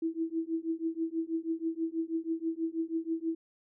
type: tone with tremolo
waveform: sine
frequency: 327 Hz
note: E4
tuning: 14 cents flat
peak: -26 dBFS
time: 0.02-3.35 s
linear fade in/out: 5 ms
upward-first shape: triangle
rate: 6.2 Hz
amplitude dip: 100%
effects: none